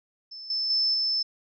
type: tone with level steps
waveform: sine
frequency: 5270 Hz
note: E8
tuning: 1 cent flat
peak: -38 / -25 / -21 / -23 dBFS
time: 0.31-1.23 s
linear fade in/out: 10 ms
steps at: 0.5 / 0.7 / 0.94 s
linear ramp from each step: 2 ms
effects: none